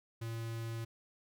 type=tone with notch filter; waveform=square; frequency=114.3 Hz; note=A#2; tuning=34 cents flat; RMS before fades=-40 dBFS; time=0.21-0.85 s; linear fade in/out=10 ms; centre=700 Hz; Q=1.9; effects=none